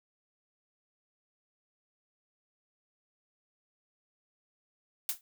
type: noise with exponential decay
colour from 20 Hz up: blue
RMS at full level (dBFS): -27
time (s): 5.09-5.21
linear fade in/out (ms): 1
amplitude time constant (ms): 24
effects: none